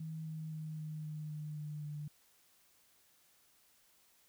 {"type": "tone with pitch steps", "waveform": "sine", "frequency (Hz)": [159.1, 157.55, 156.01, 154.48, 152.97, 151.48, 150, 148.53], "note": ["D#3", "D#3", "D#3", "D#3", "D#3", "D#3", "D3", "D3"], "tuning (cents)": [39, 22, 5, -12, -29, -46, 37, 20], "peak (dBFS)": -40, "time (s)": [0, 2.08], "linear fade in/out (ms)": 5, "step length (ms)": 260, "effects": ["white hiss -69 dBFS RMS until 4.28 s"]}